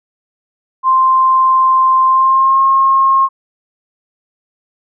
sine tone with pitch glide, 1046.5 to 1075.3 Hz, C6 to C6, 0 to +47 cents, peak -7 dBFS, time 0.83-3.29 s, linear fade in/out 50 ms, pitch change +47 cents, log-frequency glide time 2.07-2.61 s, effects none

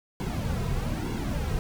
brown noise with flanger, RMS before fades -29 dBFS, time 0.2-1.59 s, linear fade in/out 0 ms, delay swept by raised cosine 1.6 to 3.5 ms, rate 1.1 Hz, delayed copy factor -0.75, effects none

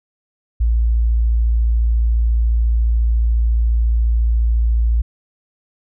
sine tone, 57.1 Hz, A#1, 35 cents flat, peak -12 dBFS, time 0.6-5.02 s, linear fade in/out 10 ms, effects none

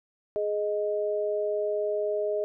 sine tone pair together, 418.3 / 622.3 Hz, G#4 / D#5, +12 / 0 cents, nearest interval perfect fifth, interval 688 cents, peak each -28 dBFS, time 0.36-2.44 s, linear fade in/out 0 ms, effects none

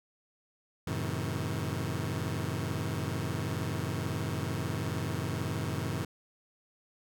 sawtooth chord, F# diminished seventh, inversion none, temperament just, 92.5 / 111 / 133.2 / 159.84 Hz, F#2 / A2 / C3 / Eb3, 0 / +16 / +31 / +47 cents, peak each -33 dBFS, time 0.87-6.05 s, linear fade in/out 5 ms, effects none

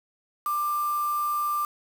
sine tone with quantisation, 1187 Hz, D6, 18 cents sharp, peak -24 dBFS, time 0.46-1.65 s, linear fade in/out 2 ms, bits 6, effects none

